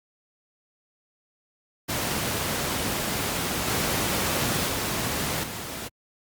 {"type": "noise with level steps", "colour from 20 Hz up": "pink", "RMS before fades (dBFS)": [-27, -25, -27, -34], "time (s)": [1.88, 5.89], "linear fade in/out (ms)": 20, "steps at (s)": [3.67, 4.68, 5.43], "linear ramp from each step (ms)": 10, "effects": ["high-pass 80 Hz 12 dB/octave", "Opus 48 kbps"]}